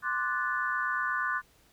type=chord; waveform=sine; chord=D dominant seventh; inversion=third; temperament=equal with one note detuned; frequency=1046.5 / 1174.7 / 1480 / 1746.8 Hz; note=C6 / D6 / F#6 / A6; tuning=0 / 0 / 0 / -13 cents; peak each=-35 / -34 / -31 / -34 dBFS; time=0.02-1.42 s; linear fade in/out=50 ms; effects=pink hiss -63 dBFS RMS until 1.72 s